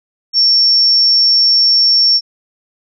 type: tone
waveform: sine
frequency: 5460 Hz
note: F8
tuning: 40 cents flat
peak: -7 dBFS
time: 0.33-2.21 s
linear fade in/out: 50 ms
effects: none